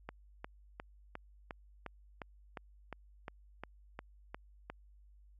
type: click train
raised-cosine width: 0.5 ms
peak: -27 dBFS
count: 14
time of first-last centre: 0.09-4.7 s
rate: 2.82 Hz
effects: added 50 Hz sine -58 dBFS peak until 5.39 s